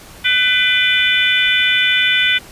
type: harmonic tone with a mistuned harmonic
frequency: 501 Hz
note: B4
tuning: 25 cents sharp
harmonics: 3 / 4 / 5 / 6 / 7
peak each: -18 / -18 / -18 / -18 / -18 dBFS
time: 0.24-2.39 s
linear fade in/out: 20 ms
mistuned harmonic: 5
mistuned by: -69 cents
effects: pink hiss -39 dBFS RMS until 2.51 s + resampled to 32000 Hz